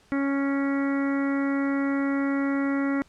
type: harmonic tone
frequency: 277.2 Hz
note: C#4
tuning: in tune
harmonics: 1 / 2 / 3 / 4 / 5 / 6 / 7 / 8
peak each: -23 / -34 / -41 / -39 / -36 / -44 / -37 / -43 dBFS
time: 0.12-3.02 s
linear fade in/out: 0 ms
effects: pink hiss -59 dBFS RMS until 3.08 s + low-pass 8000 Hz 12 dB/octave